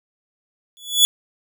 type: tone with exponential growth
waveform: sawtooth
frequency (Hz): 3420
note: A7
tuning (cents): -50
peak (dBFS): -4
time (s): 0.77-1.05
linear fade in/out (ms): 0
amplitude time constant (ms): 60
effects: none